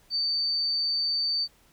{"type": "tone", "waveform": "sine", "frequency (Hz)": 4578, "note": "D8", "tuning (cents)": -45, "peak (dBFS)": -24, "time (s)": [0.1, 1.48], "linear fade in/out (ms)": 50, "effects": ["pink hiss -61 dBFS RMS until 1.72 s"]}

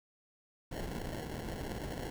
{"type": "noise with sample-and-hold", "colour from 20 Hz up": "pink", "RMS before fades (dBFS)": -40, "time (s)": [0.71, 2.1], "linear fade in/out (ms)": 5, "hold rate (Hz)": 1225, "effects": []}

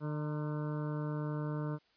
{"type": "harmonic tone with a mistuned harmonic", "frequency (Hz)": 150.2, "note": "D3", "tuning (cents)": 39, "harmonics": [1, 2, 3, 4, 6, 7, 8, 9, 10], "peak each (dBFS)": [-35, -41, -45, -47, -51, -52, -53, -54, -55], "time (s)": [0, 1.79], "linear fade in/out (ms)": 50, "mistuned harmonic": 6, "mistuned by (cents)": 44, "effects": ["white hiss -70 dBFS RMS until 1.96 s", "resampled to 11025 Hz"]}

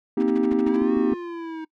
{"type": "chord", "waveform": "triangle", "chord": "C minor seventh", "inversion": "third", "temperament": "just", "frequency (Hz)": [235.5, 261.6, 314, 392.4], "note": ["Bb3", "C4", "Eb4", "G4"], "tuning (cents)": [18, 0, 16, 2], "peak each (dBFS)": -22, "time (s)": [0.17, 1.14], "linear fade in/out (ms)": 5}
{"type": "noise bursts", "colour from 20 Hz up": "white", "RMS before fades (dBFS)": -33, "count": 8, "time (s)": [0.2, 0.766], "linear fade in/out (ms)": 2, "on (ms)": 27, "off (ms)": 50}
{"type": "click train", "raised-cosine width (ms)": 5, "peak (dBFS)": -29, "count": 5, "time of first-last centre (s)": [0.52, 1.121], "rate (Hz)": 6.66}
{"type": "exponential two-way sweep", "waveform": "square", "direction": "up then down", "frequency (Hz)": [311.1, 370, 315.5], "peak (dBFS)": -31, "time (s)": [0.66, 1.65], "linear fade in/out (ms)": 10, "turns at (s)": 0.95}
{"effects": ["noise-tail reverb RT60 0.1 s tail -23 dB re dry", "low-pass 2000 Hz 12 dB/octave"]}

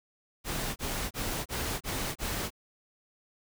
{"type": "noise bursts", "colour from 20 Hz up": "pink", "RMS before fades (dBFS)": -33, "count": 6, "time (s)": [0.44, 2.505], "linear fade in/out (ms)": 50, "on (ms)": 320, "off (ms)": 29, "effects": []}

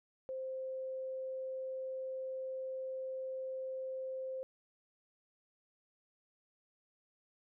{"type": "tone", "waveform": "sine", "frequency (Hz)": 523.3, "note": "C5", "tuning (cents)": 0, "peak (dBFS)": -38, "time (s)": [0.29, 4.43], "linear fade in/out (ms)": 0, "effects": []}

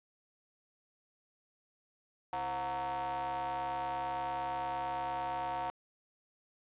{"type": "ring-modulated tone", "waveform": "square", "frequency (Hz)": 98.7, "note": "G2", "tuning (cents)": 12, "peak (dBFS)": -32, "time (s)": [2.33, 5.7], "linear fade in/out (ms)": 0, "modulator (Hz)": 824, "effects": ["resampled to 8000 Hz", "11-bit"]}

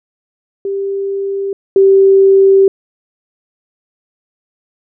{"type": "tone pair in turn", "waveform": "sine", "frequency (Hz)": [394, 388.8], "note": ["G4", "G4"], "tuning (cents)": [9, -14], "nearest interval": "unison", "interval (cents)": 23, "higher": "first", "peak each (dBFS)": [-15, -4], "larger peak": "second", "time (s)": [[0.65, 1.53], [1.76, 2.68]], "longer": "second", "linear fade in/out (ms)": 2, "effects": []}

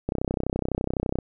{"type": "click train", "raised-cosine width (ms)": 2, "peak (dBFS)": -12, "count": 36, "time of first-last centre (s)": [0.09, 1.187], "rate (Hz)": 31.9, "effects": []}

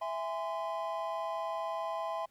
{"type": "chord", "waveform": "triangle", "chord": "E augmented", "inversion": "none", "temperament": "just", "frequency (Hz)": [659.3, 824.1, 1030.1], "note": ["E5", "G#5", "B#5"], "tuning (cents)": [0, -14, -27], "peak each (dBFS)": [-35, -38, -36], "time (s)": [0.01, 2.26], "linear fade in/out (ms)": 10, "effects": ["pink hiss -71 dBFS RMS until 2.3 s"]}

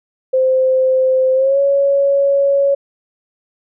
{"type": "tone with pitch glide", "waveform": "sine", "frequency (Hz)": [520, 557.3], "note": ["C5", "C#5"], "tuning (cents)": [-11, 9], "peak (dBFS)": -10, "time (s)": [0.33, 2.75], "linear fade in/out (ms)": 10, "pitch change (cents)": 120, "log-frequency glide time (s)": [1.34, 1.59], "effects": []}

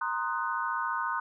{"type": "chord", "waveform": "sine", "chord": "C half-diminished seventh", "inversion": "third", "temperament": "equal with one note detuned", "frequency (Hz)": [932.3, 1046.5, 1244.5, 1492], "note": ["Bb5", "C6", "Eb6", "Gb6"], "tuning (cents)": [0, 0, 0, 14], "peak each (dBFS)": -34, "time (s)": [0.01, 1.2], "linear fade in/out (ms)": 5, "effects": []}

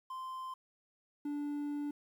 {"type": "tone pair in turn", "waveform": "triangle", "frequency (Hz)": [1040, 291.2], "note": ["C6", "D4"], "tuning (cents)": [-11, -15], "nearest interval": "octave + minor seventh", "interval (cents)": 2204, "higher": "first", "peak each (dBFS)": [-38, -33], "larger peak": "second", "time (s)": [[0.1, 0.54], [1.25, 1.91]], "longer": "second", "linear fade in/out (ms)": 5, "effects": ["11-bit"]}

